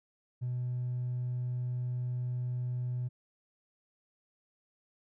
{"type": "tone with hard clipping", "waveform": "sine", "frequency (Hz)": 124, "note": "B2", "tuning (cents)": 7, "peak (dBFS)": -32, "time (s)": [0.41, 3.09], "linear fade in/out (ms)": 20, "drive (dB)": 1, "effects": []}